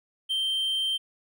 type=tone; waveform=triangle; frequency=3136 Hz; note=G7; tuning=in tune; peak=-23 dBFS; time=0.29-0.98 s; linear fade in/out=20 ms; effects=none